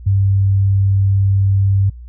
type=tone; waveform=sine; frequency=98 Hz; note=G2; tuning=in tune; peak=-10 dBFS; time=0.06-1.9 s; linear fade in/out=10 ms; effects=added 60 Hz sine -31 dBFS peak until 2.08 s